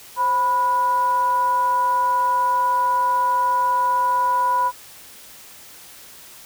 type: tone with frequency modulation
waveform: sine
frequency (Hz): 987.8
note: B5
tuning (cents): 0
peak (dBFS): -16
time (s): 0.16-4.72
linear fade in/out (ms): 50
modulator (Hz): 458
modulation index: 0.31
effects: white hiss -43 dBFS RMS until 6.45 s